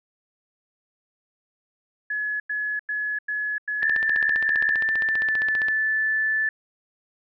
sine tone bursts, 1699 Hz, G#6, 39 cents sharp, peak -24 dBFS, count 7, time 2.1-4.764 s, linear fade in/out 5 ms, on 300 ms, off 94 ms
sine tone with pitch glide, 1773 to 1749.6 Hz, A6 to A6, +13 to -10 cents, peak -20 dBFS, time 3.82-6.49 s, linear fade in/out 2 ms, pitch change -23 cents, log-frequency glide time 5.07-5.41 s
click train, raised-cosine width 0.3 ms, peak -17 dBFS, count 29, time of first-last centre 3.83-5.684 s, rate 15.1 Hz
effects none

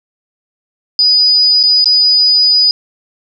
sine tone with dropouts, 4953 Hz, D#8, 9 cents flat, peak -6 dBFS, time 0.99-2.71 s, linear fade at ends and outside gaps 1 ms, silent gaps 1.63-1.636 / 1.843-1.857 s, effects none

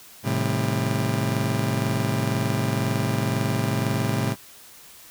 30% pulse chord, A half-diminished seventh, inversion none, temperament just, 110 / 132 / 158.4 / 198 Hz, A2 / C3 / Eb3 / G3, 0 / +16 / +31 / +18 cents, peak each -23 / -24 / -28 / -28 dBFS, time 0.23-4.36 s, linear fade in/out 50 ms, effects white hiss -47 dBFS RMS until 5.1 s

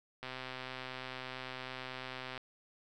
click train, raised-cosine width 0.3 ms, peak -26 dBFS, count 278, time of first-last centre 0.23-2.377 s, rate 129 Hz, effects none

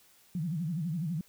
sine tone with vibrato, 164.81 Hz, E3, in tune, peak -30 dBFS, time 0.35-1.21 s, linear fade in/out 2 ms, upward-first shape sine, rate 12 Hz, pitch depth 190 cents each way, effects white hiss -62 dBFS RMS until 1.28 s

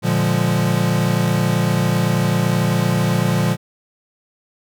square chord, Bb dominant seventh, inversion none, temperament equal, 116.54 / 146.83 / 174.61 / 207.7 Hz, Bb2 / D3 / F3 / Ab3, 0 / 0 / 0 / 0 cents, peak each -21 / -22 / -20 / -25 dBFS, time 0.02-3.57 s, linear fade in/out 50 ms, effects none

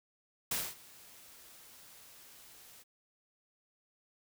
white noise with ADSR envelope, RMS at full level -33 dBFS, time 0.51-2.84 s, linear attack 5 ms, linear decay 230 ms, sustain -23 dB, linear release 26 ms, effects none

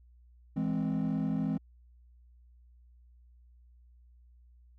triangle chord, E augmented, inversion none, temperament equal, 164.81 / 207.7 / 261.6 Hz, E3 / G#3 / B#3, 0 / 0 / 0 cents, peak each -30 dBFS, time 0.56-1.58 s, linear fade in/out 10 ms, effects tanh soft clip ceiling -22 dBFS + added 60 Hz sine -56 dBFS peak until 4.78 s

